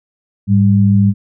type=tone pair together; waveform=sine; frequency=104.8 / 197.84 Hz; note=G#2 / G3; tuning=+16 / +16 cents; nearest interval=major seventh; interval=1100 cents; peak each=-10 dBFS; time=0.47-1.14 s; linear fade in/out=50 ms; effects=none